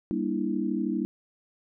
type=chord; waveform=sine; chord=E half-diminished seventh; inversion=first; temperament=just; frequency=197.78 / 237.3 / 296.7 / 329.6 Hz; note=G3 / Bb3 / D4 / E4; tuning=+16 / +31 / +18 / 0 cents; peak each=-31 dBFS; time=0.11-1.05 s; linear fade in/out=0 ms; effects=none